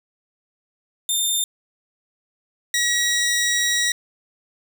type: tone pair in turn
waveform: 15% pulse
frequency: 3610 / 1912.3 Hz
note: A7 / A#6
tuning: +44 / +44 cents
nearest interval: major seventh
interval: 1100 cents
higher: first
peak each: -12 dBFS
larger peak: neither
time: 1.09-1.44 / 2.74-3.92 s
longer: second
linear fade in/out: 2 ms
effects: none